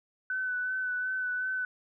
sine tone with vibrato, 1505 Hz, F#6, 29 cents sharp, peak -29 dBFS, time 0.3-1.65 s, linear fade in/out 2 ms, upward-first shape sine, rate 2.7 Hz, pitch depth 22 cents each way, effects none

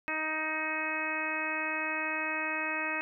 harmonic tone with a mistuned harmonic, 312.6 Hz, D#4, 8 cents sharp, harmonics 1 / 2 / 3 / 4 / 5 / 6 / 7 / 8, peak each -41 / -41 / -40 / -40 / -39 / -37 / -40 / -35 dBFS, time 0.08-3.01 s, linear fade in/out 0 ms, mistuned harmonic 8, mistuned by +34 cents, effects none

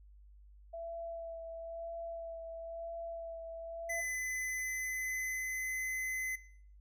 sine tone with vibrato, 666 Hz, E5, 18 cents sharp, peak -40 dBFS, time 0.73-4.01 s, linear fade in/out 10 ms, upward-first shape sine, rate 1 Hz, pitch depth 14 cents each way
square tone with pitch glide, 2017 to 2038 Hz, B6 to C7, +36 to -46 cents, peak -36 dBFS, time 3.89-6.36 s, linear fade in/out 10 ms, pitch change +18 cents, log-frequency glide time 4.07-5.81 s
effects noise-tail reverb RT60 0.6 s tail -18 dB re dry + added 50 Hz sine -55 dBFS peak until 6.8 s

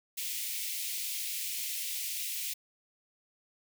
white high-pass noise, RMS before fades -36 dBFS, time 0.17-2.54 s, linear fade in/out 10 ms, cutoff 2100 Hz, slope 48 dB/octave, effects none

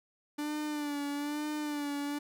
45% pulse tone with vibrato, 293.7 Hz, D4, in tune, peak -33 dBFS, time 0.38-2.19 s, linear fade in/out 10 ms, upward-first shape sine, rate 1.1 Hz, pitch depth 47 cents each way, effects none

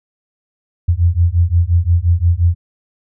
sine beating tone pair, 83.5 / 89.2 Hz, E2 / F2, +23 / +37 cents, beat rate 5.7 Hz, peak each -13 dBFS, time 0.88-2.55 s, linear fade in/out 10 ms, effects none

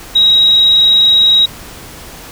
sine tone, 3819 Hz, A#7, 41 cents sharp, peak -5 dBFS, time 0.15-1.46 s, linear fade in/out 10 ms, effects pink hiss -32 dBFS RMS until 2.31 s

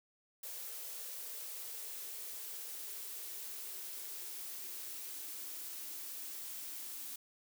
blue noise with high-pass filter sweep, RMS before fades -45 dBFS, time 0.43-7.16 s, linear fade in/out 5 ms, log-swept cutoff 490 to 270 Hz, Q 4.6, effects none

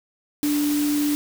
sine tone in noise, 293.7 Hz, D4, in tune, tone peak -19 dBFS, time 0.43-1.15 s, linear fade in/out 0 ms, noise white, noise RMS -31 dBFS, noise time 0.43-1.15 s, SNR +9 dB, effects none

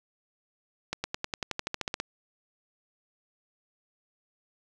accelerating click train, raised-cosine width 0.2 ms, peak -13 dBFS, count 14, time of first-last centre 0.93-2.001 s, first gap 110 ms, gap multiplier 0.95, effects none

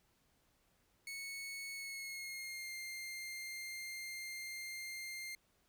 sawtooth tone with pitch glide, 2208 to 2107 Hz, C#7 to C7, -7 to +12 cents, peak -40 dBFS, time 1.07-5.35 s, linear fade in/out 2 ms, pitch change -81 cents, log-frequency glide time 1.74-2.74 s, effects pink hiss -75 dBFS RMS until 5.68 s

